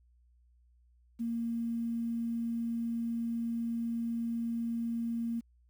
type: tone with quantisation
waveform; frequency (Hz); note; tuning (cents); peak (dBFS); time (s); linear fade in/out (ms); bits
sine; 232; A#3; -8; -31; 1.19-5.41; 20; 10
effects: added 60 Hz sine -62 dBFS peak until 5.69 s